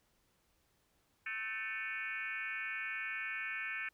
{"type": "tone with frequency modulation", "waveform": "sine", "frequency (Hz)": 2000, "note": "B6", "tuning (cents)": 21, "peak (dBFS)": -37, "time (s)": [1.26, 3.89], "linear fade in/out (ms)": 5, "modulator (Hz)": 230, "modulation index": 2.4, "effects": ["pink hiss -75 dBFS RMS until 3.93 s"]}